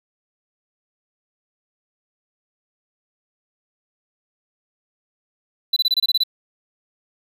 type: tone bursts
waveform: triangle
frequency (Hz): 3988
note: B7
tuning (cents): +16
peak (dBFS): -13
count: 9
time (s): 5.73-6.236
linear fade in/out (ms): 5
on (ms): 34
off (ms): 25
effects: none